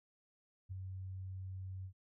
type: tone with ADSR envelope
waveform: sine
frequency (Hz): 94.2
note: F#2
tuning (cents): +32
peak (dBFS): -39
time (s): 0.69-1.93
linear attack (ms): 28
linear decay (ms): 11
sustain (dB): -3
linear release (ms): 81
effects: none